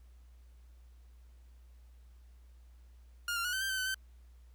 sawtooth tone with pitch steps, 1416 / 1383 / 1456 / 1535 / 1575 / 1539 / 1514 / 1543 Hz, F6 / F6 / F#6 / G6 / G6 / G6 / F#6 / G6, +23 / -17 / -28 / -37 / +8 / -32 / +39 / -28 cents, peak -29 dBFS, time 3.28-3.944 s, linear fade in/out 2 ms, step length 83 ms, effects added 60 Hz sine -54 dBFS peak until 4.54 s + pink hiss -73 dBFS RMS until 4.54 s

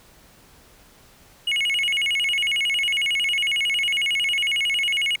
triangle tone with vibrato, 2518 Hz, D#7, 20 cents sharp, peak -18 dBFS, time 1.47-5.16 s, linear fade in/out 5 ms, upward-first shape square, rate 11 Hz, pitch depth 240 cents each way, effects pink hiss -52 dBFS RMS until 5.2 s

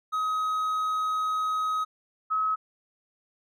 triangle / sine tone pair in turn, 1266 / 1280.7 Hz, D#6 / D#6, +30 / +50 cents, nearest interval unison, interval 20 cents, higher second, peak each -23 dBFS, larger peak neither, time 0.12-1.85 / 2.3-2.56 s, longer first, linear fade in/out 20 ms, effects none

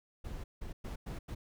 brown noise bursts at uneven times, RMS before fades -41 dBFS, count 5, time 0.24-0.44 / 0.61-0.73 / 0.84-0.96 / 1.06-1.19 / 1.28-1.35 s, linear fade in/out 10 ms, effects none

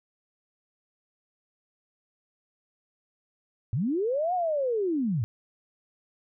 sine linear two-way sweep, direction up then down, 98 to 744 to 98 Hz, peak -24 dBFS, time 3.73-5.24 s, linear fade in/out 0 ms, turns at 4.34 s, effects none

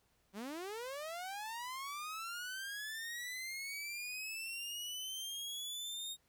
sawtooth linear sweep, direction up, 185 to 3729 Hz, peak -38 dBFS, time 0.33-6.17 s, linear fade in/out 50 ms, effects pink hiss -75 dBFS RMS until 6.28 s

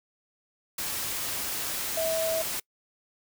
sine tone in noise, 648 Hz, E5, 30 cents flat, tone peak -26 dBFS, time 1.97-2.42 s, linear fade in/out 5 ms, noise white, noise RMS -32 dBFS, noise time 0.78-2.6 s, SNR +3 dB, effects noise-tail reverb RT60 0.1 s tail -25 dB re dry

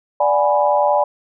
sine chord, G# half-diminished seventh, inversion second, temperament equal, 587.3 / 740 / 830.6 / 987.8 Hz, D5 / F#5 / G#5 / B5, 0 / 0 / 0 / 0 cents, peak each -16 / -22 / -17 / -20 dBFS, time 0.2-1.04 s, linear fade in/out 5 ms, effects none

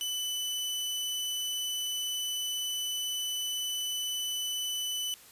sawtooth tone, 2994 Hz, F#7, 20 cents sharp, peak -28 dBFS, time 0.01-5.14 s, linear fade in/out 0 ms, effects white hiss -54 dBFS RMS until 5.31 s + resampled to 32000 Hz

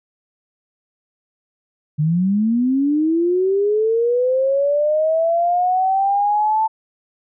sine linear sweep, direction up, 145.6 to 887 Hz, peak -14 dBFS, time 1.98-6.68 s, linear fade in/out 20 ms, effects none

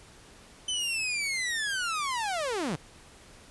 sawtooth linear sweep, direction down, 3062 to 130 Hz, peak -25 dBFS, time 0.68-2.76 s, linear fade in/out 5 ms, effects pink hiss -53 dBFS RMS until 3.5 s + resampled to 24000 Hz

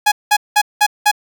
sawtooth tone bursts, 835 Hz, G#5, 9 cents sharp, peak -5 dBFS, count 5, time 0.06-1.115 s, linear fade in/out 10 ms, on 59 ms, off 190 ms, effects none

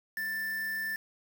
triangle tone with quantisation, 1772 Hz, A6, 12 cents sharp, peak -30 dBFS, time 0.17-0.96 s, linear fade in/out 2 ms, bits 7, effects none

